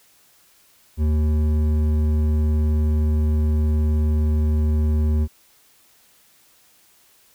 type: tone with hard clipping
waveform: sine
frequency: 76.6 Hz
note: D#2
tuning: 27 cents flat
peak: -18 dBFS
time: 0.97-5.28 s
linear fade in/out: 50 ms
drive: 9 dB
effects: white hiss -56 dBFS RMS until 7.34 s